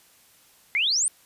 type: exponential sweep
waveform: sine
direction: up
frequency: 2043 to 9350 Hz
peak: -20 dBFS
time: 0.75-1.08 s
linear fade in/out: 0 ms
effects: white hiss -57 dBFS RMS until 1.25 s + resampled to 32000 Hz